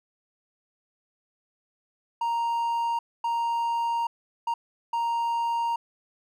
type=tone bursts at uneven times; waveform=triangle; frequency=932.3 Hz; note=A#5; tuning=in tune; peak=-22 dBFS; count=4; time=2.21-2.99 / 3.24-4.07 / 4.47-4.54 / 4.93-5.76 s; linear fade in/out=5 ms; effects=none

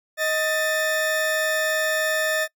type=tone pair together; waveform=40% pulse; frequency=627 / 1777.8 Hz; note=D#5 / A6; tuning=+13 / +17 cents; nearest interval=octave + tritone; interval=1804 cents; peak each=-23 dBFS; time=0.17-2.48 s; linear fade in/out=50 ms; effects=noise-tail reverb RT60 0.1 s tail -23 dB re dry

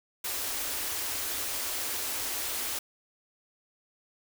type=band-stop noise; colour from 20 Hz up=white; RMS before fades=-33 dBFS; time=0.24-2.79 s; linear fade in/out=5 ms; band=110 to 240 Hz; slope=96 dB/octave; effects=none

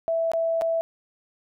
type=tone with dropouts; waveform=sine; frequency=659.3 Hz; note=E5; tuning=in tune; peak=-21 dBFS; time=0.08-0.81 s; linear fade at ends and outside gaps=0 ms; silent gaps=0.317-0.335 / 0.612-0.619 s; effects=none

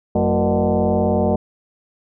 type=tone with frequency modulation; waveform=sine; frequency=187.9 Hz; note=F#3; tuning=27 cents sharp; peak=-14 dBFS; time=0.15-1.36 s; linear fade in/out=5 ms; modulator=139 Hz; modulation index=4; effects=none

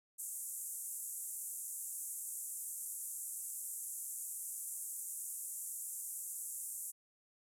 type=band-pass noise; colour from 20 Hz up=pink; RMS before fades=-44 dBFS; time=0.18-6.92 s; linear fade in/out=20 ms; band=7400 to 13000 Hz; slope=48 dB/octave; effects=none

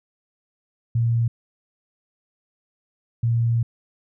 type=tone pair in turn; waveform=sine; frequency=116.6 / 116.6 Hz; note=A#2 / A#2; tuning=+1 / +1 cents; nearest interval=unison; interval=0 cents; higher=neither; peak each=-17 dBFS; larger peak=neither; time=0.95-1.28 / 3.23-3.63 s; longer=second; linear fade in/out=5 ms; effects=none

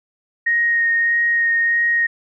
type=tone with vibrato; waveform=sine; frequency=1864.7 Hz; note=A#6; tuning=in tune; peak=-14 dBFS; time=0.46-2.07 s; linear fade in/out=10 ms; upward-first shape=sine; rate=1.6 Hz; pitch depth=11 cents each way; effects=none

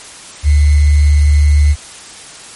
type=tone with sample-and-hold; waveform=sine; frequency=73.42 Hz; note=D2; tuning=in tune; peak=-5 dBFS; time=0.43-1.76 s; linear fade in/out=50 ms; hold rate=2100 Hz; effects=white hiss -33 dBFS RMS until 2.55 s + MP3 48 kbps

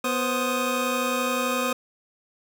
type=tone cluster; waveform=25% pulse; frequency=246.3 / 524 / 1247 Hz; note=B3 / C5 / D#6; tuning=-5 / +2 / +3 cents; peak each=-24 dBFS; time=0.04-1.73 s; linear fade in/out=5 ms; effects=none

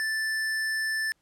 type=tone; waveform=square; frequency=1760 Hz; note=A6; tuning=in tune; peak=-27 dBFS; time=0-1.12 s; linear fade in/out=0 ms; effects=pink hiss -72 dBFS RMS until 1.21 s + low-pass 11000 Hz 12 dB/octave

